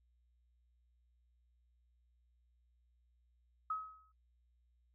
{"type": "tone with exponential decay", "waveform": "sine", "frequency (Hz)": 1276, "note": "D#6", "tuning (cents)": 43, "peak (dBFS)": -33, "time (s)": [3.7, 4.12], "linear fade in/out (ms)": 5, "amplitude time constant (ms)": 90, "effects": ["noise-tail reverb RT60 0.1 s tail -21 dB re dry", "added 60 Hz sine -70 dBFS peak until 4.94 s"]}